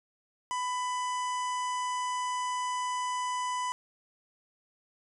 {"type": "harmonic tone with a mistuned harmonic", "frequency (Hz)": 997, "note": "B5", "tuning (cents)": 16, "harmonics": [1, 2, 3, 5, 6, 7, 8, 9, 10], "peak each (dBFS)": [-30, -42, -43, -50, -48, -48, -50, -55, -54], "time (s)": [0.51, 3.72], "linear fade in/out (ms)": 0, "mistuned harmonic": 6, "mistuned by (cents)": 21, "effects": []}